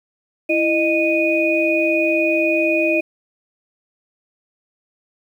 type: tone cluster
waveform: sine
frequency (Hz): 331.9 / 616 / 2476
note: E4 / D#5 / D#7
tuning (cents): +12 / -17 / -9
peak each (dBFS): -19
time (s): 0.49-3.01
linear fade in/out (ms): 10
effects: 8-bit

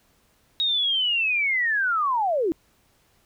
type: linear sweep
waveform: sine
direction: down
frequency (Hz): 3789 to 300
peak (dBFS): -20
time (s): 0.6-2.52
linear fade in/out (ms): 0
effects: pink hiss -63 dBFS RMS until 3.25 s

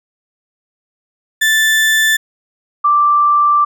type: tone pair in turn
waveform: 35% pulse / sine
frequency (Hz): 1760 / 1174.7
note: A6 / D6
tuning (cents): 0 / 0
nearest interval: perfect fifth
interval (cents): 700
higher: first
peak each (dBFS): -8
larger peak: neither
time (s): 1.41-2.17 / 2.84-3.65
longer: second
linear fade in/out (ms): 10
effects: none

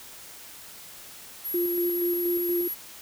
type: tone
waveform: sine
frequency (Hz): 11420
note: F9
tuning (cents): +37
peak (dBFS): -29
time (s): 1.44-2.75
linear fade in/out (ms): 20
type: tone with tremolo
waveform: sine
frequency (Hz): 349.2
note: F4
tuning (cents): 0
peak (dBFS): -23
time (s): 1.54-2.68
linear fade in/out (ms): 5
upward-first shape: square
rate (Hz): 4.2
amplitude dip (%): 30
effects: white hiss -45 dBFS RMS until 3.01 s

